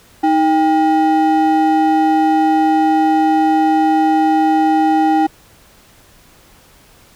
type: ring-modulated tone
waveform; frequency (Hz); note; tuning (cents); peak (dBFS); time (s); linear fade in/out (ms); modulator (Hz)
triangle; 555; C#5; +2; -5; 0.23-5.27; 10; 241
effects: pink hiss -47 dBFS RMS until 7.15 s